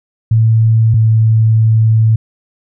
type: tone pair in turn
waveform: sine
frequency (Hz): 112.1 / 111.07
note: A2 / A2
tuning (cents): +33 / +17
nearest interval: unison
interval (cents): 16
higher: first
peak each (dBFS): -6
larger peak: neither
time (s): 0.31-0.94 / 0.94-2.16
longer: second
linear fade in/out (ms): 5
effects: none